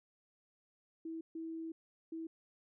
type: tone bursts at uneven times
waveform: sine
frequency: 325.5 Hz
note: E4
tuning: 22 cents flat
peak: -40 dBFS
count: 3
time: 1.05-1.21 / 1.35-1.72 / 2.12-2.27 s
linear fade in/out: 5 ms
effects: none